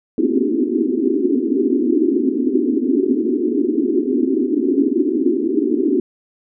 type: band-pass noise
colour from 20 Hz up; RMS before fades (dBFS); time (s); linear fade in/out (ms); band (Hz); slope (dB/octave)
pink; -17; 0.18-6; 2; 240 to 400; 96
effects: none